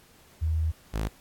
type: tone pair in turn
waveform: sine / sawtooth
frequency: 79.7 / 53.58 Hz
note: D#2 / A1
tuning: +42 / -45 cents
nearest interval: perfect fifth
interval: 687 cents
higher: first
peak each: -23 / -23 dBFS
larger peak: neither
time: 0.41-0.72 / 0.93-1.09 s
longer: first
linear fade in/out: 20 ms
effects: pink hiss -57 dBFS RMS until 1.2 s + AAC 64 kbps